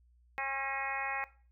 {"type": "harmonic tone with a mistuned harmonic", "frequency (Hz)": 271.2, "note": "C#4", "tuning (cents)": -38, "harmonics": [2, 3, 4, 5, 6, 7, 8, 9], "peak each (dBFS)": [-47, -38, -42, -46, -44, -40, -41, -42], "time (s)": [0.38, 1.24], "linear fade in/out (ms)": 0, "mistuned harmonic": 9, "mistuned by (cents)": 36, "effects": ["noise-tail reverb RT60 0.4 s tail -18 dB re dry", "added 60 Hz sine -62 dBFS peak until 1.51 s"]}